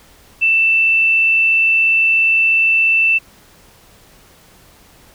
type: tone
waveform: sine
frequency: 2663 Hz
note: E7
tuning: 17 cents sharp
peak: -10 dBFS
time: 0.41-3.19 s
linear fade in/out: 20 ms
effects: pink hiss -47 dBFS RMS until 5.14 s